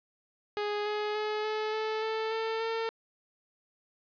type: tone with pitch steps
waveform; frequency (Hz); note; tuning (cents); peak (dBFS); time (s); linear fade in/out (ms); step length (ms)
sawtooth; 415.3 / 420.4 / 425.5 / 430.7 / 435.9 / 441.3 / 446.7 / 452.1; G#4 / G#4 / G#4 / A4 / A4 / A4 / A4 / A4; 0 / +21 / +42 / -37 / -16 / +5 / +26 / +47; -26; 0.57-2.89; 0; 290
effects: resampled to 11025 Hz + 11-bit